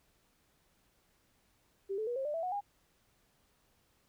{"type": "tone with pitch steps", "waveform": "sine", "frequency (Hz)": [392, 435, 482.6, 535.5, 594.2, 659.3, 731.5, 811.6], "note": ["G4", "A4", "B4", "C5", "D5", "E5", "F#5", "G#5"], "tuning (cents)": [0, -20, -40, 40, 20, 0, -20, -40], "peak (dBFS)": -33, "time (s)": [1.89, 2.61], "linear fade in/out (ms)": 20, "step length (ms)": 90, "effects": ["pink hiss -72 dBFS RMS until 4.08 s"]}